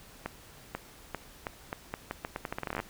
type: accelerating click train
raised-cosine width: 0.5 ms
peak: -18 dBFS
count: 21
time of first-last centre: 0.26-2.801 s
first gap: 490 ms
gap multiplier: 0.81
effects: pink hiss -53 dBFS RMS until 2.89 s